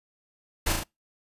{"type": "noise with echo", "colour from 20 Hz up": "pink", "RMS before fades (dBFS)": -25, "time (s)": [0.66, 0.73], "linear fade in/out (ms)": 10, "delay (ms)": 36, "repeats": 3, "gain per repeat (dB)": -3, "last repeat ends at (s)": 0.838, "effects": ["noise-tail reverb RT60 0.2 s tail -26 dB re dry", "resampled to 32000 Hz"]}